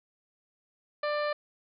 harmonic tone, 593 Hz, D5, 17 cents sharp, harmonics 1 / 2 / 3 / 4 / 5 / 6 / 7 / 8, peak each -29 / -34 / -37 / -43 / -49 / -52 / -44 / -52 dBFS, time 1.03-1.33 s, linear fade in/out 5 ms, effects none

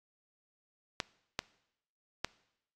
clicks, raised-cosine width 0.2 ms, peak -14 dBFS, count 3, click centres 1.002 / 1.391 / 2.246 s, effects noise-tail reverb RT60 0.8 s tail -21 dB re dry + AAC 64 kbps

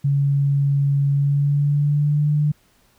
sine tone with pitch glide, 140.5 to 148.85 Hz, C#3 to D3, +24 to +24 cents, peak -15 dBFS, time 0.04-2.52 s, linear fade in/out 10 ms, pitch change +100 cents, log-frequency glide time 1.1-2.32 s, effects pink hiss -59 dBFS RMS until 2.98 s

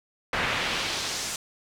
brown noise with band-pass filter sweep, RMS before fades -29 dBFS, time 0.33-1.36 s, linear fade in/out 2 ms, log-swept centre 1900 to 7600 Hz, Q 1.2, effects none

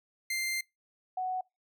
sawtooth / sine tone pair in turn, 2093 / 742 Hz, C7 / F#5, 0 / +5 cents, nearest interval octave + tritone, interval 1795 cents, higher first, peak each -27 / -30 dBFS, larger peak first, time 0.3-0.61 / 1.17-1.41 s, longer first, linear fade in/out 5 ms, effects noise-tail reverb RT60 0.2 s tail -24 dB re dry

